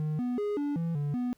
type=tone with pitch steps; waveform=triangle; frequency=153.3 / 246.4 / 413.9 / 289.1 / 167.1 / 145 / 246.6 Hz; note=D#3 / B3 / G#4 / D4 / E3 / D3 / B3; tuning=-25 / -4 / -6 / -27 / +24 / -22 / -2 cents; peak=-26 dBFS; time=0-1.33 s; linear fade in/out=0 ms; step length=190 ms; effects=pink hiss -68 dBFS RMS until 1.37 s